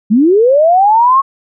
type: linear sweep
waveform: sine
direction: up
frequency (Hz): 196 to 1108.7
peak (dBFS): -5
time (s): 0.1-1.22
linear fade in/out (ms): 20
effects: none